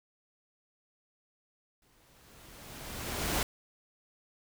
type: noise with exponential growth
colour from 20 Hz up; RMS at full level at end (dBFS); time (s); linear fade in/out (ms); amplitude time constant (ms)
pink; -29; 1.82-3.43; 2; 350
effects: none